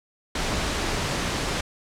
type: noise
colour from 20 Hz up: pink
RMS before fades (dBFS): -26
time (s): 0.35-1.61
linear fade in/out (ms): 5
effects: low-pass 7000 Hz 12 dB/octave